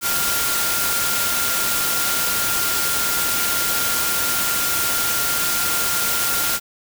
sine tone in noise, 1396.9 Hz, F6, in tune, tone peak -26 dBFS, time 0.01-6.6 s, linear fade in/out 50 ms, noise white, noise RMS -21 dBFS, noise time 0.01-6.6 s, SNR -8 dB, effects none

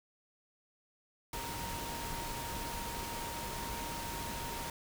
sine tone in noise, 932.3 Hz, A#5, in tune, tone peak -43 dBFS, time 1.33-4.7 s, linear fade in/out 2 ms, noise pink, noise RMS -41 dBFS, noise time 1.33-4.7 s, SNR -5 dB, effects none

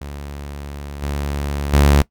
sawtooth tone with level steps, 71.5 Hz, D2, 46 cents flat, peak -25 / -17 / -6 dBFS, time 0.01-2.02 s, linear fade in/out 5 ms, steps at 1.02 / 1.73 s, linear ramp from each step 10 ms, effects noise-tail reverb RT60 0.1 s tail -20 dB re dry

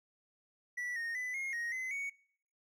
triangle tone with pitch steps, 1957 / 1851 / 2000 / 2145 / 1876 / 2042 / 2231 Hz, B6 / A#6 / B6 / C7 / A#6 / C7 / C#7, -16 / -13 / +21 / +42 / +11 / -43 / +11 cents, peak -34 dBFS, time 0.77-2.1 s, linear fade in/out 10 ms, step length 190 ms, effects noise-tail reverb RT60 0.6 s tail -22 dB re dry

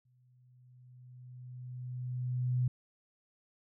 sine tone with exponential growth, 125.2 Hz, B2, 24 cents sharp, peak -26 dBFS, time 0.05-2.68 s, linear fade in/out 5 ms, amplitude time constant 570 ms, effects none

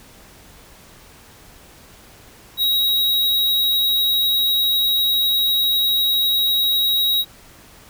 square tone, 3822 Hz, A#7, 43 cents sharp, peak -16 dBFS, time 2.57-7.25 s, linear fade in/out 50 ms, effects pink hiss -46 dBFS RMS until 7.89 s

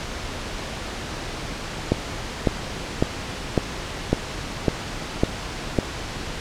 click train, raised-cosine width 2 ms, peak -3 dBFS, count 8, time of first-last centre 1.92-5.787 s, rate 1.81 Hz, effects pink hiss -31 dBFS RMS until 6.4 s + low-pass 6000 Hz 12 dB/octave

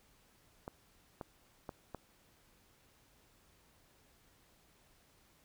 clicks, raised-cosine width 1 ms, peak -28 dBFS, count 4, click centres 0.679 / 1.212 / 1.692 / 1.947 s, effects pink hiss -68 dBFS RMS until 5.44 s

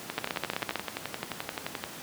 two click trains, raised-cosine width 0.3 ms, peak -15 / -12 dBFS, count 21 / 10, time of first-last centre 0.1-1.839 / 0.18-0.757 s, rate 11.5 / 15.6 Hz, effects pink hiss -42 dBFS RMS until 2.02 s + high-pass 150 Hz 12 dB/octave

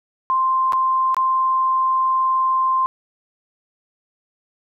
sine tone with dropouts, 1046.5 Hz, C6, in tune, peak -15 dBFS, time 0.3-2.86 s, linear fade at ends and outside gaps 0 ms, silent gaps 0.723-0.732 / 1.145-1.167 s, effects none

